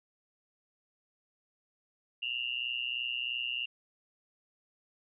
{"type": "tone with amplitude modulation", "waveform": "sine", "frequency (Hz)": 2800, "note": "F7", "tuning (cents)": 4, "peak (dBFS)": -28, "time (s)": [2.22, 3.66], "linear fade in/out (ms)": 10, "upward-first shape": "sine", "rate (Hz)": 123, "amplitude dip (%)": 95, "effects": []}